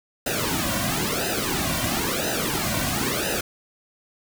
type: noise with flanger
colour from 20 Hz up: pink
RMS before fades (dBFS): -25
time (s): 0.26-3.41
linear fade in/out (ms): 5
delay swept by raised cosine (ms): 0.89 to 2.39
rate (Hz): 0.99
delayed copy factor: -0.9
effects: none